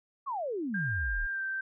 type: exponential sweep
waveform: sine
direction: down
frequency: 1174.7 to 30.87 Hz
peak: -31 dBFS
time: 0.26-1.27 s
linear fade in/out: 20 ms
type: tone with pitch glide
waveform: sine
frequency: 1600 to 1561.7 Hz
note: G6 to G6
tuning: +35 to -7 cents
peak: -31 dBFS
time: 0.74-1.61 s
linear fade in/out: 5 ms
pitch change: -42 cents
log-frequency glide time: 1.27-1.43 s
effects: none